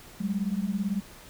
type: beating tone pair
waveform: sine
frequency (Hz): 190 / 208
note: F#3 / G#3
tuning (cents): +46 / +3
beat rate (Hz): 18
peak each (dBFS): -29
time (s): 0.2-1.01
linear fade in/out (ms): 10
effects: pink hiss -49 dBFS RMS until 1.29 s